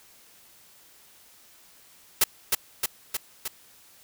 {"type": "noise with echo", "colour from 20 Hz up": "white", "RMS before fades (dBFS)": -19, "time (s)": [2.21, 2.24], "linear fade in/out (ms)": 5, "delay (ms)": 310, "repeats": 4, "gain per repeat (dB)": -3, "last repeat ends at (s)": 3.48, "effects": ["white hiss -55 dBFS RMS until 4.03 s"]}